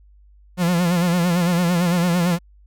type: tone with vibrato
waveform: 45% pulse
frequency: 174.61 Hz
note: F3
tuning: in tune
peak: -16 dBFS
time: 0.57-2.39 s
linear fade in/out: 50 ms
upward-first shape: sine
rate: 8.9 Hz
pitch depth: 71 cents each way
effects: added 50 Hz sine -47 dBFS peak until 2.66 s